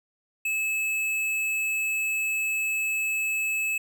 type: tone with tanh clipping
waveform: sine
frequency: 2600 Hz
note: E7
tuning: 24 cents flat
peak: -26 dBFS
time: 0.45-3.78 s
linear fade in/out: 5 ms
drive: 15 dB
effects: none